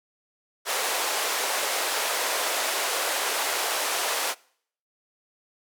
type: band-pass noise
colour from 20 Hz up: pink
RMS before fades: -27 dBFS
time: 0.65-4.35 s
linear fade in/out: 50 ms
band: 480 to 14000 Hz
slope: 24 dB/octave
effects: noise-tail reverb RT60 0.6 s tail -24 dB re dry